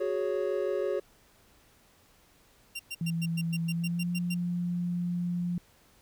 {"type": "chord", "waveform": "triangle", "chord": "F# suspended second", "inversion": "none", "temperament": "just", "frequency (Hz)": [370, 416.2, 555], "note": ["F#4", "G#4", "C#5"], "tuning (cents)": [0, 4, 2], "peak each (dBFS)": -30, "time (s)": [0, 1], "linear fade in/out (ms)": 10}
{"type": "tone bursts", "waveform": "sawtooth", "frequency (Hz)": 2768, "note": "F7", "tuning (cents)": -16, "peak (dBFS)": -31, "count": 11, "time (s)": [2.75, 4.345], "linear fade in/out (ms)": 10, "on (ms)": 45, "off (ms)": 110}
{"type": "tone with pitch glide", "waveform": "sine", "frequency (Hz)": [166.3, 175.38], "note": ["E3", "F3"], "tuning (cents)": [16, 8], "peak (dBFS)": -28, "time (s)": [3.01, 5.58], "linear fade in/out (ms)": 2, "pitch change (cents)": 92, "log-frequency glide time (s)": [3.67, 4.11]}
{"effects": ["pink hiss -62 dBFS RMS until 6.01 s"]}